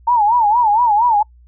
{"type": "tone with vibrato", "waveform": "sine", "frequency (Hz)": 896, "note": "A5", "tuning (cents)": 31, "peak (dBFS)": -10, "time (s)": [0.07, 1.23], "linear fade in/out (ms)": 10, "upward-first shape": "sine", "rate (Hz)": 4.3, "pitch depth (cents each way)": 160, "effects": ["noise-tail reverb RT60 0.1 s tail -26 dB re dry", "added 60 Hz sine -43 dBFS peak until 1.47 s"]}